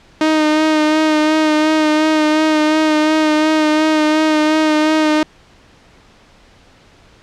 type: tone with vibrato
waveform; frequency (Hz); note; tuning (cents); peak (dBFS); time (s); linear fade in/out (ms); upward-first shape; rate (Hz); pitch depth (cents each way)
sawtooth; 309.3; D#4; -10; -7; 0.21-5.23; 2; sine; 2.8; 25
effects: pink hiss -47 dBFS RMS until 7.22 s + low-pass 5000 Hz 12 dB/octave